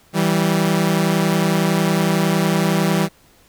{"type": "tone pair together", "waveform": "sawtooth", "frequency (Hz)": [163.22, 194.1], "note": ["E3", "G3"], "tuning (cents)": [-17, -17], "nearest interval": "minor third", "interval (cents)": 300, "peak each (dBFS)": -14, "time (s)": [0.13, 3.09], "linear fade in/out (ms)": 50, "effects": ["pink hiss -53 dBFS RMS until 3.48 s"]}